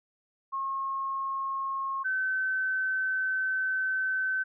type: tone pair in turn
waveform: sine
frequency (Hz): 1082 / 1530.2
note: C#6 / G6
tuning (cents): -42 / -42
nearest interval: tritone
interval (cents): 600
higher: second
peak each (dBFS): -29 / -26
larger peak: second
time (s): 0.52-2.04 / 2.04-4.44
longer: second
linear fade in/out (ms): 20
effects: none